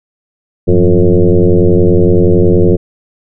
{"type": "tone with frequency modulation", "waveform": "sine", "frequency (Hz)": 174.61, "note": "F3", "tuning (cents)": 0, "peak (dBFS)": -4, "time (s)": [0.67, 2.77], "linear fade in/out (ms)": 20, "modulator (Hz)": 90.7, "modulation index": 3.4, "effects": []}